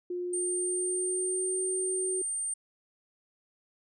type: tone with pitch glide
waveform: sine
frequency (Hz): 356.2 to 372.2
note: F4 to F#4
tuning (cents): +34 to +10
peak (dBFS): -31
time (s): 0.1-2.22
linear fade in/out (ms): 5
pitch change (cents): +76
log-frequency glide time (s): 0.3-1.58
type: tone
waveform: sine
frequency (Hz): 8790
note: C#9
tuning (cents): -16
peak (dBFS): -30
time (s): 0.33-2.54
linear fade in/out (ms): 5
effects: none